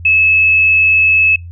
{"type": "tone", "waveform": "sine", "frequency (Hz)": 2596, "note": "E7", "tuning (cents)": -27, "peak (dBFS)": -7, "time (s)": [0.05, 1.36], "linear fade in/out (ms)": 5, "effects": ["noise-tail reverb RT60 0.2 s tail -25 dB re dry", "added 86 Hz sine -27 dBFS peak until 1.51 s"]}